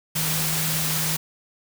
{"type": "tone in noise", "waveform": "sine", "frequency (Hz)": 157.6, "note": "D#3", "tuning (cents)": 23, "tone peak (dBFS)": -28, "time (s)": [0.15, 1.17], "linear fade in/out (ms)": 10, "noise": "white", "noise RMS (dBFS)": -25, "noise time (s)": [0.15, 1.17], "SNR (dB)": -6, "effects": []}